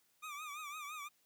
25% pulse tone with vibrato, 1199 Hz, D6, 36 cents sharp, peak -40 dBFS, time 0.22-1.09 s, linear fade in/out 20 ms, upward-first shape triangle, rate 5.9 Hz, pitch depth 110 cents each way, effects white hiss -74 dBFS RMS until 1.25 s + high-pass 100 Hz 12 dB/octave

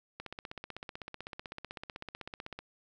click train, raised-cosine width 0.3 ms, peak -25 dBFS, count 39, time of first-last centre 0.2-2.59 s, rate 15.9 Hz, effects none

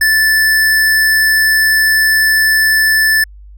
square tone, 1754 Hz, A6, 6 cents flat, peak -9 dBFS, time 0.01-3.24 s, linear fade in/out 5 ms, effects added 50 Hz sine -33 dBFS peak until 3.57 s

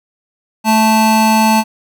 square tone pair together, 220 / 878.8 Hz, A3 / A5, 0 / -2 cents, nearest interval 2 octaves, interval 2398 cents, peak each -12 dBFS, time 0.64-1.64 s, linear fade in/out 50 ms, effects none

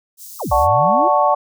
white high-pass noise, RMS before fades -36 dBFS, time 0.17-0.68 s, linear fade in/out 50 ms, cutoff 5000 Hz, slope 24 dB/octave
sine exponential two-way sweep, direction down then up, 1345 to 55 to 382.3 Hz, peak -21 dBFS, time 0.39-1.09 s, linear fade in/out 20 ms, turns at 0.53 s
sine chord, D major seventh, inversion none, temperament equal, 587.3 / 740 / 880 / 1108.7 Hz, D5 / F#5 / A5 / C#6, 0 / 0 / 0 / 0 cents, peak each -17 dBFS, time 0.51-1.35 s, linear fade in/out 10 ms
effects none

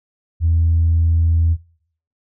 sine tone, 82.6 Hz, E2, 4 cents sharp, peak -11 dBFS, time 0.4-1.57 s, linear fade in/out 50 ms, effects noise-tail reverb RT60 0.6 s tail -22 dB re dry + tanh soft clip ceiling -8 dBFS

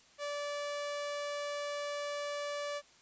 sawtooth tone, 580 Hz, D5, 22 cents flat, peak -32 dBFS, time 0.18-2.82 s, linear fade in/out 50 ms, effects white hiss -62 dBFS RMS until 3.01 s + resampled to 16000 Hz

